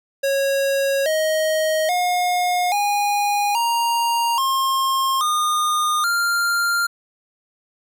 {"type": "tone with pitch steps", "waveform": "square", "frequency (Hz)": [550, 628.1, 717.4, 819.3, 935.7, 1068.7, 1220.5, 1393.9], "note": ["C#5", "D#5", "F5", "G#5", "A#5", "C6", "D#6", "F6"], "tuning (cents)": [-14, 16, 46, -24, 6, 36, -34, -4], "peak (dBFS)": -18, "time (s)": [0.23, 6.87], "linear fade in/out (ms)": 10, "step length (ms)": 830, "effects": []}